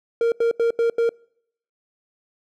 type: tone bursts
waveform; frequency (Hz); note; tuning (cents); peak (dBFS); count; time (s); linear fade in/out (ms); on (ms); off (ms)
triangle; 464.4; A#4; -7; -14; 5; 0.21-1.092; 2; 110; 83
effects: noise-tail reverb RT60 0.7 s tail -26 dB re dry